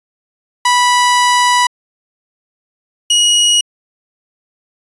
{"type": "tone pair in turn", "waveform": "sawtooth", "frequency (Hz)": [983, 2900], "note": ["B5", "F#7"], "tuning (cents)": [-8, -35], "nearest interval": "octave + perfect fifth", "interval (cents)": 1873, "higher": "second", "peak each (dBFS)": -5, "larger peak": "neither", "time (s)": [[0.65, 1.67], [3.1, 3.61]], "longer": "first", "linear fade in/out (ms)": 5, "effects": ["resampled to 24000 Hz"]}